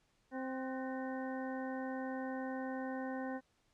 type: harmonic tone with a mistuned harmonic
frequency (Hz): 261.6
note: C4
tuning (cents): 0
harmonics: 1 / 2 / 3 / 4 / 6 / 7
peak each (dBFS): -40 / -44 / -46 / -52 / -51 / -51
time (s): 0.31-3.41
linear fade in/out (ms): 50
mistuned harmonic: 6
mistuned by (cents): -67
effects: pink hiss -75 dBFS RMS until 3.73 s + low-pass 8000 Hz 12 dB/octave